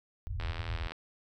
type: low-pass noise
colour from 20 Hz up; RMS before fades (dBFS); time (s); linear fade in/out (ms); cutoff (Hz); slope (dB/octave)
white; -36; 0.27-0.87; 0; 110; 96
type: click train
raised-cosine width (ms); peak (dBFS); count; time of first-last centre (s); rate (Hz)
0.3; -24; 44; 0.4-0.92; 82.7
effects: none